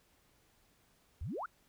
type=exponential sweep; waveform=sine; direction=up; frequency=61.5 to 1517 Hz; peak=-37 dBFS; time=1.21-1.46 s; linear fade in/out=5 ms; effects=pink hiss -70 dBFS RMS until 1.68 s